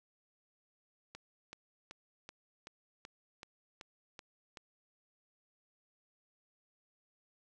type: click train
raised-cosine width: 0.2 ms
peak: -30 dBFS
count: 10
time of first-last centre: 1.15-4.572 s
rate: 2.63 Hz
effects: none